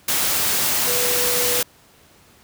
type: tone in noise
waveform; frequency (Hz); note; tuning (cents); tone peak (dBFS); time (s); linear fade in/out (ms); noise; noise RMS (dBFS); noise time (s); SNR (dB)
sine; 490.3; B4; -13; -25; 0.87-1.62; 5; white; -20; 0.08-1.63; -8
effects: pink hiss -52 dBFS RMS until 2.43 s + high-pass 60 Hz 12 dB/octave